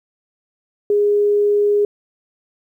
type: tone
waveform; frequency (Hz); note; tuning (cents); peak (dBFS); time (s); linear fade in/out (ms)
sine; 412; G#4; -14; -12; 0.9-1.85; 2
effects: 9-bit